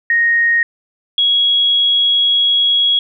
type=tone pair in turn; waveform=sine; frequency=1864.7 / 3323 Hz; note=A#6 / G#7; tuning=0 / 0 cents; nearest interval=minor seventh; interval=1000 cents; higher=second; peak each=-10 dBFS; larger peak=neither; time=0.1-0.63 / 1.18-2.99 s; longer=second; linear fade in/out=2 ms; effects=none